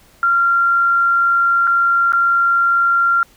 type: tone with dropouts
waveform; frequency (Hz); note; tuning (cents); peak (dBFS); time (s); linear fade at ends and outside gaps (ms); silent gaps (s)
sine; 1381; F6; -20; -11; 0.23-3.23; 1; 1.671-1.675 / 2.122-2.133
effects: pink hiss -50 dBFS RMS until 3.36 s